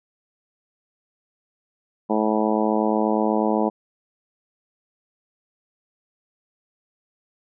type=harmonic tone; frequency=108.2 Hz; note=A2; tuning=29 cents flat; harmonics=2 / 3 / 4 / 5 / 6 / 7 / 8 / 9; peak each=-23 / -25 / -26 / -27 / -28 / -28 / -29 / -30 dBFS; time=2.09-3.7 s; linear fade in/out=20 ms; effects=none